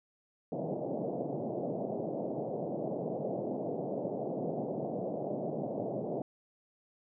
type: band-pass noise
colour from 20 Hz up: white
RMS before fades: -36 dBFS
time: 0.52-6.22 s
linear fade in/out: 2 ms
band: 130 to 690 Hz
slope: 48 dB/octave
effects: none